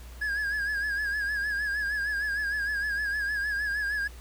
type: tone with vibrato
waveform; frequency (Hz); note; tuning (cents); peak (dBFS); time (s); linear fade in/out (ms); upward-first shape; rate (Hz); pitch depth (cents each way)
triangle; 1661.2; G#6; 0; -25; 0.21-4.08; 10; sine; 6.5; 65
effects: added 60 Hz sine -42 dBFS peak until 4.2 s + pink hiss -52 dBFS RMS until 4.2 s